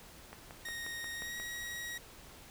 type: click train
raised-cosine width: 0.5 ms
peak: -31 dBFS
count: 7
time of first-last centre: 0.33-1.4 s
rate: 5.61 Hz
type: tone with pitch glide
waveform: sawtooth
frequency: 1864.7 to 1901.7 Hz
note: A#6 to A#6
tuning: 0 to +34 cents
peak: -36 dBFS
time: 0.65-1.98 s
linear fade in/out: 5 ms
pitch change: +34 cents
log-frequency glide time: 1.14-1.38 s
effects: pink hiss -54 dBFS RMS until 2.5 s